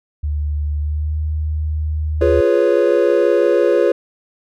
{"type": "tone with pitch glide", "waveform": "sine", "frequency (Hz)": [74, 76.88], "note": ["D2", "D#2"], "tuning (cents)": [14, -20], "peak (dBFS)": -17, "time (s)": [0.23, 2.41], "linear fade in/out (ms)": 10, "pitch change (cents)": 66, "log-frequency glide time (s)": [0.79, 1.17]}
{"type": "chord", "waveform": "triangle", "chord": "C# dominant seventh", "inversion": "first", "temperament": "equal", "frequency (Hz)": [349.2, 415.3, 493.9, 554.4], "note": ["E#4", "G#4", "B4", "C#5"], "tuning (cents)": [0, 0, 0, 0], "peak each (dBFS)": -15, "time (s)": [2.21, 3.92], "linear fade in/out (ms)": 5}
{"effects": []}